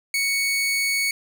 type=tone; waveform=sawtooth; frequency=2223 Hz; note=C#7; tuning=4 cents sharp; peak=-17 dBFS; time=0.14-1.11 s; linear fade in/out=2 ms; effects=none